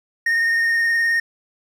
triangle tone with vibrato, 1843 Hz, A#6, 20 cents flat, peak -14 dBFS, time 0.26-1.2 s, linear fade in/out 5 ms, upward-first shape triangle, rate 19 Hz, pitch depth 23 cents each way, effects none

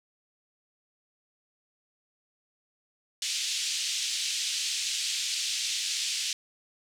pink band-pass noise, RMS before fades -31 dBFS, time 3.22-6.33 s, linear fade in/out 2 ms, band 2900 to 7700 Hz, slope 24 dB/octave, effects none

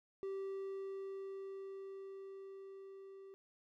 triangle tone with level ramp, 388.8 Hz, G4, 14 cents flat, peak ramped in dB -37 to -50 dBFS, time 0.23-3.34 s, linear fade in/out 0 ms, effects none

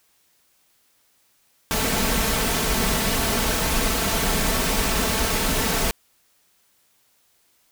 pink noise with comb filter, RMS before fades -22 dBFS, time 1.71-5.91 s, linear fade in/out 0 ms, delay 4.5 ms, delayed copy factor +0.55, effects white hiss -63 dBFS RMS until 7.71 s

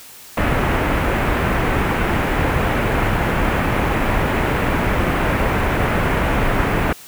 pink low-pass noise, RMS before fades -18 dBFS, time 0.37-6.93 s, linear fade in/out 5 ms, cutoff 2400 Hz, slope 24 dB/octave, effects white hiss -40 dBFS RMS until 7.07 s

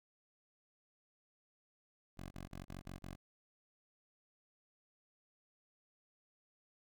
10% pulse tone bursts, 46.05 Hz, F#1, 7 cents flat, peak -38 dBFS, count 6, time 2.17-3.16 s, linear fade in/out 20 ms, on 140 ms, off 30 ms, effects none

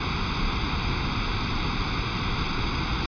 pink noise with comb filter, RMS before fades -26 dBFS, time 0-3.06 s, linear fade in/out 5 ms, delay 0.84 ms, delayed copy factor +0.75, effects resampled to 11025 Hz

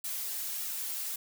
blue noise with flanger, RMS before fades -36 dBFS, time 0.04-1.16 s, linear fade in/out 5 ms, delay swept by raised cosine 1.9 to 4.2 ms, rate 1.7 Hz, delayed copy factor -0.75, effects none

